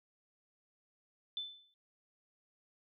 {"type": "tone with exponential decay", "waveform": "sine", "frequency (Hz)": 3520, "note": "A7", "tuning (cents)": 0, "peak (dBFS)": -34, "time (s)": [1.37, 1.74], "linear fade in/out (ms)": 1, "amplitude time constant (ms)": 79, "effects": []}